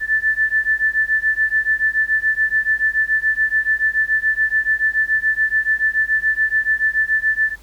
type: beating tone pair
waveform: sine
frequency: 1754 / 1761 Hz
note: A6 / A6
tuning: -6 / +1 cents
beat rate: 7 Hz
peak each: -18 dBFS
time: 0-7.56 s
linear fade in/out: 50 ms
effects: added 52 Hz sine -44 dBFS peak until 7.62 s + pink hiss -50 dBFS RMS until 7.62 s